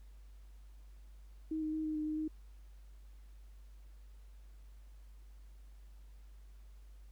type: tone with pitch steps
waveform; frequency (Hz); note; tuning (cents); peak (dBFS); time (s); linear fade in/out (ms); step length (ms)
sine; 315.4 / 309.6 / 313.7 / 309.7 / 305.6 / 308.1 / 311.2; D#4 / D#4 / D#4 / D#4 / D#4 / D#4 / D#4; +24 / -9 / +14 / -8 / -31 / -17 / 0; -34; 1.51-2.28; 5; 110
effects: added 50 Hz sine -52 dBFS peak until 7.11 s + pink hiss -72 dBFS RMS until 7.11 s